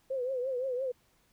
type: tone with vibrato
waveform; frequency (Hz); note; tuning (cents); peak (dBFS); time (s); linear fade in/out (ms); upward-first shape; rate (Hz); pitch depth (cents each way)
sine; 513; C5; -34; -30; 0.1-0.92; 10; triangle; 5.8; 110
effects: pink hiss -69 dBFS RMS until 1.32 s